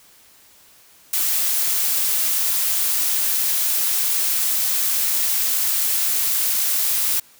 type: noise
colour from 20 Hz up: blue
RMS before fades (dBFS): -20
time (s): 1.13-7.2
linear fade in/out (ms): 5
effects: white hiss -51 dBFS RMS until 7.39 s